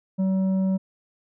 triangle tone with tanh clipping, 190 Hz, F#3, 46 cents sharp, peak -21 dBFS, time 0.18-0.78 s, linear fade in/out 20 ms, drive 11 dB, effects none

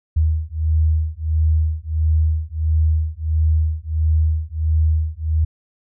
sine beating tone pair, 78 / 79.5 Hz, D#2 / D#2, +5 / +38 cents, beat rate 1.5 Hz, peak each -18 dBFS, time 0.16-5.45 s, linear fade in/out 10 ms, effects none

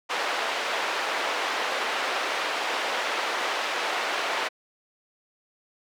pink band-pass noise, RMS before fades -28 dBFS, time 0.09-4.49 s, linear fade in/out 20 ms, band 580 to 3300 Hz, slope 12 dB/octave, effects high-pass 300 Hz 12 dB/octave

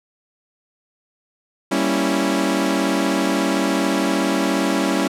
sawtooth chord, G diminished seventh, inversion none, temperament equal, 196 / 233.1 / 277.2 / 329.6 Hz, G3 / Bb3 / Db4 / Fb4, 0 / 0 / 0 / 0 cents, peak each -19 / -23 / -17 / -19 dBFS, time 1.71-5.08 s, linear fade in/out 10 ms, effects low-pass 11000 Hz 12 dB/octave

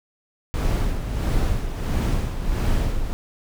brown noise with tremolo, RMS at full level -19 dBFS, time 0.54-3.13 s, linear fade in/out 0 ms, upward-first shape sine, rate 1.5 Hz, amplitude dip 60%, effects none

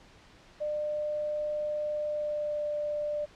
sine tone with pitch glide, 600 to 594.1 Hz, D5 to D5, +37 to +20 cents, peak -29 dBFS, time 0.6-3.26 s, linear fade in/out 20 ms, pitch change -17 cents, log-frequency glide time 1.94-2.69 s, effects pink hiss -56 dBFS RMS until 3.35 s + low-pass 5000 Hz 12 dB/octave

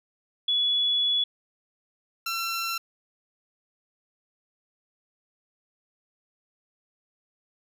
sine / 15% pulse tone pair in turn, 3403 / 1353.3 Hz, G#7 / E6, +41 / +45 cents, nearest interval octave + major third, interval 1596 cents, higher first, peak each -21 dBFS, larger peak neither, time 0.48-1.24 / 2.26-2.78 s, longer first, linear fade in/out 5 ms, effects none

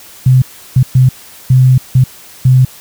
sine tone bursts at uneven times, 128.7 Hz, C3, 28 cents flat, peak -3 dBFS, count 6, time 0.26-0.42 / 0.76-0.83 / 0.95-1.09 / 1.5-1.78 / 1.95-2.04 / 2.45-2.65 s, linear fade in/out 5 ms, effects white hiss -36 dBFS RMS until 2.8 s

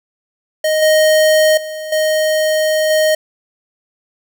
square tone with level steps, 622.3 Hz, D#5, in tune, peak -13 / -9 / -24 / -13 / -11 dBFS, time 0.64-3.15 s, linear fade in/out 5 ms, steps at 0.82 / 1.57 / 1.92 / 2.9 s, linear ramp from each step 5 ms, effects none

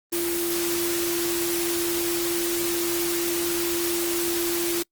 sine tone in noise, 343.8 Hz, F4, 27 cents flat, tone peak -25 dBFS, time 0.12-4.83 s, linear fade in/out 10 ms, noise white, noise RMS -28 dBFS, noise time 0.12-4.83 s, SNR 0 dB, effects noise-tail reverb RT60 0.1 s tail -26 dB re dry + Opus 24 kbps

